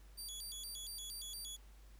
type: tone with vibrato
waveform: 20% pulse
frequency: 3968 Hz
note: B7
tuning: 7 cents sharp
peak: -39 dBFS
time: 0.17-1.57 s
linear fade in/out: 20 ms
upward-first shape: square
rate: 4.3 Hz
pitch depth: 280 cents each way
effects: added 50 Hz sine -56 dBFS peak until 1.99 s + pink hiss -68 dBFS RMS until 1.99 s